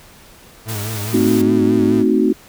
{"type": "tone with vibrato", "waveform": "40% pulse", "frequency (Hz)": 106.7, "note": "G#2", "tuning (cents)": 47, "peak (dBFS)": -22, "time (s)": [0.65, 2.05], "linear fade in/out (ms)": 50, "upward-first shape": "sine", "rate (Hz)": 4.8, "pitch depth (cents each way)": 92}
{"type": "noise", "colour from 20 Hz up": "white", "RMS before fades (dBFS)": -29, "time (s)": [0.68, 1.42], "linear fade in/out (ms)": 10}
{"type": "chord", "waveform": "sine", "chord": "A diminished seventh", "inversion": "none", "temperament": "equal with one note detuned", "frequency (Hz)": [223.3, 261.6, 311.1, 370], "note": ["A3", "C4", "Eb4", "Gb4"], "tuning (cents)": [26, 0, 0, 0], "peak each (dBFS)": -17, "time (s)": [1.13, 2.33], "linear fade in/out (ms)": 10}
{"effects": ["pink hiss -44 dBFS RMS until 2.48 s"]}